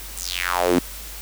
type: tone with high-pass filter sweep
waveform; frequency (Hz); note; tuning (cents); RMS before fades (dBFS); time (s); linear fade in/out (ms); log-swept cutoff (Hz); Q
sawtooth; 89.1; F2; +35; -22; 0.17-0.79; 5; 8700 to 240; 3.8
effects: added 50 Hz sine -37 dBFS peak until 1.21 s + white hiss -37 dBFS RMS until 1.21 s